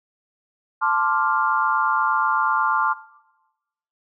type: chord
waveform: sine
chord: D minor seventh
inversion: second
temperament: equal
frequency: 880 / 1046.5 / 1174.7 / 1396.9 Hz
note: A5 / C6 / D6 / F6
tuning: 0 / 0 / 0 / 0 cents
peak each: -23 dBFS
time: 0.81-2.94 s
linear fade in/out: 20 ms
effects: noise-tail reverb RT60 1.0 s tail -18 dB re dry